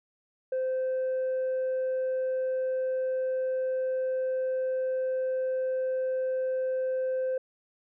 sine tone, 518 Hz, C5, 17 cents flat, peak -24 dBFS, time 0.52-7.38 s, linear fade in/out 5 ms, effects tanh soft clip ceiling -25 dBFS

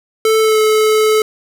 square tone with pitch glide, 440 to 432.4 Hz, A4 to A4, 0 to -30 cents, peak -10 dBFS, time 0.25-1.22 s, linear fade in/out 2 ms, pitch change -30 cents, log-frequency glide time 0.4-0.59 s, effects none

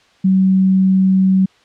sine tone, 189.5 Hz, F#3, 42 cents sharp, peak -9 dBFS, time 0.24-1.46 s, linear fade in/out 10 ms, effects white hiss -52 dBFS RMS until 1.64 s + low-pass 4000 Hz 12 dB/octave

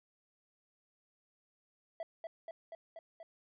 triangle tone with echo, 659.3 Hz, E5, in tune, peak -36 dBFS, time 2-2.03 s, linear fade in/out 2 ms, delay 240 ms, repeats 5, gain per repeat -2 dB, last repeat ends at 3.23 s, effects resampled to 11025 Hz

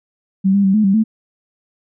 sine tone with pitch steps, 192.2 / 200 / 192.5 / 214.5 / 194.3 / 220 Hz, G3 / G3 / G3 / A3 / G3 / A3, -34 / +35 / -31 / -44 / -15 / 0 cents, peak -10 dBFS, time 0.44-1.04 s, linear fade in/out 20 ms, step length 100 ms, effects none

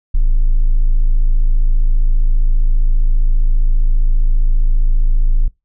triangle tone, 27.5 Hz, A0, in tune, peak -5 dBFS, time 0.14-5.48 s, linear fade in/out 10 ms, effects noise-tail reverb RT60 0.2 s tail -23 dB re dry + tanh soft clip ceiling -4 dBFS

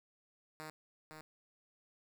5% pulse tone with echo, 155.56 Hz, D#3, in tune, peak -34 dBFS, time 0.6-0.7 s, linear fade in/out 0 ms, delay 510 ms, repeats 1, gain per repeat -5 dB, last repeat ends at 1.21 s, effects 11-bit

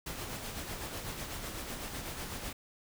pink noise with tremolo, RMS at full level -39 dBFS, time 0.06-2.53 s, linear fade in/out 5 ms, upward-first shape sine, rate 8 Hz, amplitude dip 40%, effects none

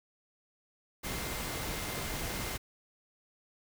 sine tone in noise, 2093 Hz, C7, in tune, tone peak -48 dBFS, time 1.03-2.58 s, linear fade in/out 20 ms, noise pink, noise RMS -37 dBFS, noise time 1.03-2.58 s, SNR -14 dB, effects none

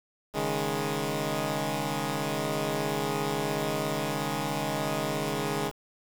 10% pulse chord, C# suspended second, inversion none, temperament equal, 138.59 / 155.56 / 207.7 Hz, C#3 / D#3 / G#3, 0 / 0 / 0 cents, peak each -24 dBFS, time 0.33-5.72 s, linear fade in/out 50 ms, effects 7-bit

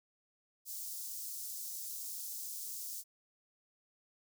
white high-pass noise, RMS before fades -43 dBFS, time 0.65-3.04 s, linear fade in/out 50 ms, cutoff 5200 Hz, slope 24 dB/octave, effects none

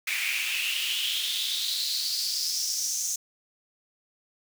pink noise with high-pass filter sweep, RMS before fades -29 dBFS, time 0.07-3.16 s, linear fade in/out 5 ms, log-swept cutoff 2200 to 6500 Hz, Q 6.1, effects none

